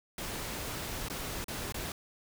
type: noise with dropouts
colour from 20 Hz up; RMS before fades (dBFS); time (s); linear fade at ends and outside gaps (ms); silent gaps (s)
pink; -38; 0.18-1.92; 2; 1.085-1.099 / 1.443-1.482 / 1.723-1.743
effects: none